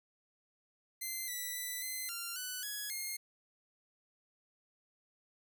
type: tone with pitch steps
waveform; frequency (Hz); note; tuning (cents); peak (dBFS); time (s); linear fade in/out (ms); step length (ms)
5% pulse; 2071 / 1969 / 1986 / 2050 / 1385 / 1493 / 1674 / 2132; C7 / B6 / B6 / C7 / F6 / F#6 / G#6 / C7; -18 / -6 / +9 / -36 / -15 / +15 / +13 / +32; -28; 1.01-3.17; 10; 270
effects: none